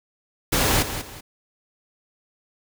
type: noise with echo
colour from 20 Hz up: pink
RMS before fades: -20 dBFS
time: 0.52-0.83 s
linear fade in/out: 10 ms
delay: 190 ms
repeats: 2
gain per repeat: -10 dB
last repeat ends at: 1.21 s
effects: none